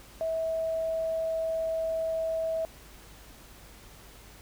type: tone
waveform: sine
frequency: 649 Hz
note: E5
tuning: 27 cents flat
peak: -27 dBFS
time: 0.21-2.65 s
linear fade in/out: 0 ms
effects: added 51 Hz sine -53 dBFS peak until 4.41 s + pink hiss -52 dBFS RMS until 4.41 s